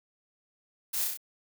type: noise with echo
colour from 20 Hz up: blue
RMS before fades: -32 dBFS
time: 0.93-1.05 s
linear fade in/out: 10 ms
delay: 31 ms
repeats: 4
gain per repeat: -2 dB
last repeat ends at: 1.174 s
effects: none